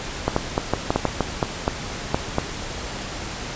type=clicks; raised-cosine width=1 ms; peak=-4 dBFS; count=12; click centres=0.28 / 0.364 / 0.579 / 0.736 / 0.905 / 0.96 / 1.053 / 1.207 / 1.428 / 1.679 / 2.145 / 2.384 s; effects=pink hiss -31 dBFS RMS until 3.55 s + resampled to 16000 Hz